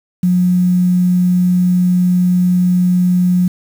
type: tone with quantisation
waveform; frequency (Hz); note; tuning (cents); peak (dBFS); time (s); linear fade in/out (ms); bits
sine; 179.9; F#3; -48; -9; 0.23-3.48; 5; 6
effects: none